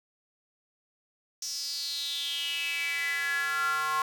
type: tone with high-pass filter sweep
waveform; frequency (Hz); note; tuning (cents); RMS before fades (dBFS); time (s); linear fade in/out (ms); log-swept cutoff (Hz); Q
square; 153.6; D#3; -22; -31; 1.42-4.02; 2; 5700 to 1100; 7.1
effects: none